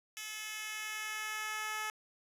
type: tone with high-pass filter sweep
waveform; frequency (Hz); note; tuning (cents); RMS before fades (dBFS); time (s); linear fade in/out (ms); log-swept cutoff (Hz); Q
10% pulse; 430.4; A4; -38; -40; 0.17-1.9; 0; 3100 to 970; 0.96
effects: resampled to 32000 Hz + 10-bit